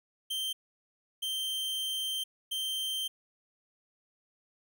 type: tone bursts at uneven times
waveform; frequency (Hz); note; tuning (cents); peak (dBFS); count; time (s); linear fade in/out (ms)
45% pulse; 3136; G7; 0; -31; 3; 0.3-0.53 / 1.22-2.24 / 2.51-3.08; 10
effects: none